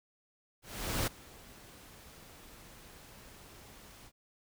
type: noise with ADSR envelope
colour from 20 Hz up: pink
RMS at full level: -32 dBFS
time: 0.62-4.12 s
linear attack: 450 ms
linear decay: 12 ms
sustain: -22 dB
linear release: 58 ms
effects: none